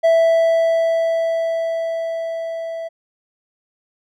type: tone with level ramp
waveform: triangle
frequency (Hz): 659.3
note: E5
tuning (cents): 0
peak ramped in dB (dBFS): -8 to -23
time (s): 0.03-2.89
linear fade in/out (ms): 20
effects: none